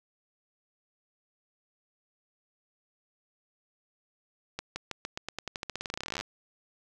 accelerating click train, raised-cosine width 0.2 ms, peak -17 dBFS, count 30, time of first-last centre 4.59-6.21 s, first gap 170 ms, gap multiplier 0.9, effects none

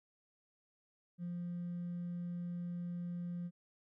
triangle tone with hard clipping, 174.61 Hz, F3, in tune, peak -38 dBFS, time 1.18-3.51 s, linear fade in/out 50 ms, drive 2 dB, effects none

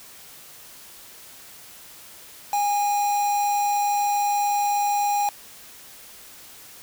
triangle tone with quantisation, 819 Hz, G#5, 24 cents flat, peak -18 dBFS, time 2.53-5.29 s, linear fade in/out 2 ms, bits 5, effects white hiss -45 dBFS RMS until 6.82 s

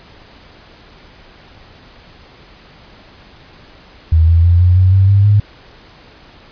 sine tone with pitch steps, 80.7 / 83.59 / 86.59 / 89.7 / 92.91 / 96.25 / 99.7 / 103.27 Hz, E2 / E2 / F2 / F2 / F#2 / G2 / G2 / G#2, -36 / +25 / -14 / +47 / +8 / -31 / +30 / -9 cents, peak -6 dBFS, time 4.12-5.4 s, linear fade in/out 5 ms, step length 160 ms, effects pink hiss -42 dBFS RMS until 6.51 s + resampled to 11025 Hz

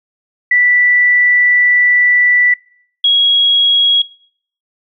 sine tone pair in turn, 1968 / 3310 Hz, B6 / G#7, -7 / -6 cents, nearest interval major sixth, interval 901 cents, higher second, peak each -7 dBFS, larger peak neither, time 0.51-2.54 / 3.04-4.02 s, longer first, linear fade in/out 5 ms, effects noise-tail reverb RT60 0.6 s tail -23 dB re dry

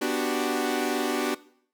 sawtooth chord, G major seventh, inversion first, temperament equal, 246.9 / 293.7 / 370 / 392 Hz, B3 / D4 / F#4 / G4, 0 / 0 / 0 / 0 cents, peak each -27 / -25 / -25 / -29 dBFS, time 0.01-1.35 s, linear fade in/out 10 ms, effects noise-tail reverb RT60 0.6 s tail -19 dB re dry

